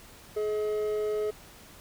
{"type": "tone pair together", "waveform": "triangle", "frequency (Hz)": [424.4, 635], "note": ["G#4", "D#5"], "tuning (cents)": [38, 35], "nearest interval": "perfect fifth", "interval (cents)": 697, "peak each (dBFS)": [-25, -36], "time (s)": [0.36, 1.31], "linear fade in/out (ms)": 10, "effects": ["pink hiss -51 dBFS RMS until 1.8 s"]}